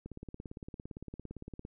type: click train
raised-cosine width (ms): 3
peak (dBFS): -30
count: 29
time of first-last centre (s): 0.06-1.651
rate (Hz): 17.6
effects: none